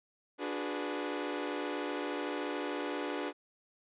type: chord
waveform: sawtooth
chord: G# half-diminished seventh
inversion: second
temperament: equal with one note detuned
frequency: 293.7 / 361.3 / 415.3 / 493.9 Hz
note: D4 / F#4 / G#4 / B4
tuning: 0 / -41 / 0 / 0 cents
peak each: -34 / -37 / -37 / -37 dBFS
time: 0.38-3.33 s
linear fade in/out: 50 ms
effects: resampled to 8000 Hz